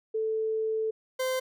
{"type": "tone pair in turn", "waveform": ["sine", "40% pulse"], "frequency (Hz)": [440, 517.2], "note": ["A4", "C5"], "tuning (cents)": [0, -20], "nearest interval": "minor third", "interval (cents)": 280, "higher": "second", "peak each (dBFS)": -26, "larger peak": "neither", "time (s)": [[0.14, 0.91], [1.19, 1.4]], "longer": "first", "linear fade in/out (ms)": 10, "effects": []}